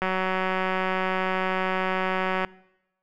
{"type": "click train", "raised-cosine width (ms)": 0.5, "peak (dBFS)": -11, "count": 455, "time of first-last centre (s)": [0.02, 2.448], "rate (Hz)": 187, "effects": ["noise-tail reverb RT60 0.9 s tail -22 dB re dry"]}